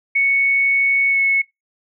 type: tone with pitch glide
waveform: sine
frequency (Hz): 2217 to 2198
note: C#7 to C#7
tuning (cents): 0 to -15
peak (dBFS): -13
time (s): 0.15-1.42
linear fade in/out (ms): 10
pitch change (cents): -15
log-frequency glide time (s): 1.09-1.19
effects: noise-tail reverb RT60 0.2 s tail -24 dB re dry